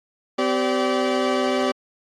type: tone cluster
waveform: 30% pulse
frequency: 255.3 / 386.1 / 578 Hz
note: C4 / G4 / D5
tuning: -42 / -26 / -28 cents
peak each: -21 dBFS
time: 0.38-1.72 s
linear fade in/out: 10 ms
effects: low-pass 5000 Hz 12 dB/octave + AAC 64 kbps